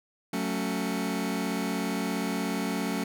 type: chord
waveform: sawtooth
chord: F# minor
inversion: none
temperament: just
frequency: 185 / 222 / 277.5 Hz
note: F#3 / A3 / C#4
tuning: 0 / +16 / +2 cents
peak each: -28 dBFS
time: 0.33-3.04 s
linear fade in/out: 5 ms
effects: none